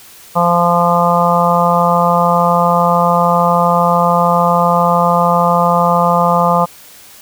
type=harmonic tone; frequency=173 Hz; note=F3; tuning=16 cents flat; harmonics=1 / 3 / 4 / 5 / 6 / 7; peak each=-16 / -16 / -16 / -16 / -16 / -16 dBFS; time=0.35-6.66 s; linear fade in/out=20 ms; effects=white hiss -39 dBFS RMS until 7.21 s